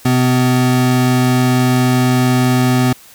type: tone pair together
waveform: square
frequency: 127.26 / 251.6 Hz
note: C3 / B3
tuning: -48 / +32 cents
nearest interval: octave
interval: 1180 cents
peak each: -14 dBFS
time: 0.05-2.93 s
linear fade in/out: 5 ms
effects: white hiss -42 dBFS RMS until 3.14 s